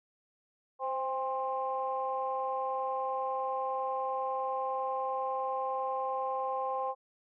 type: tone cluster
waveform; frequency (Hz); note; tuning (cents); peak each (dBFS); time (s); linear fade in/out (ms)
sine; 522 / 800 / 1055; C5 / G5 / C6; -4 / +35 / +14; -35 / -34 / -35; 0.79-6.95; 50
effects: tanh soft clip ceiling -21 dBFS